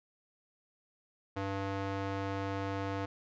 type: tone with band-pass filter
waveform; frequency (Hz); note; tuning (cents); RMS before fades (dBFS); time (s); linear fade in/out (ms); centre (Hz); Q
square; 98; G2; 0; -36; 1.36-3.06; 10; 780; 0.52
effects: resampled to 16000 Hz